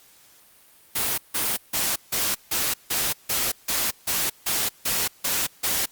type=noise bursts; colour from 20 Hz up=white; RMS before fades=-24 dBFS; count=13; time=0.95-5.86 s; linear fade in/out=10 ms; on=230 ms; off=160 ms; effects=white hiss -54 dBFS RMS until 5.91 s + Opus 48 kbps